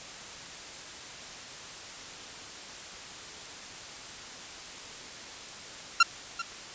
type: tone with echo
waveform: sawtooth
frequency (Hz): 1372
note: F6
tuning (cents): -31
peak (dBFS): -12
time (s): 6-6.03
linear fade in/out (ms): 5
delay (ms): 390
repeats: 1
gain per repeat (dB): -15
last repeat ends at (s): 6.42
effects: white hiss -43 dBFS RMS until 6.74 s + resampled to 16000 Hz